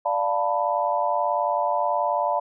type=chord; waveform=sine; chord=B half-diminished seventh; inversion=first; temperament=equal with one note detuned; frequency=587.3 / 698.5 / 889.2 / 987.8 Hz; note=D5 / F5 / A5 / B5; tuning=0 / 0 / +18 / 0 cents; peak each=-26 dBFS; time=0.05-2.4 s; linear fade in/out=10 ms; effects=none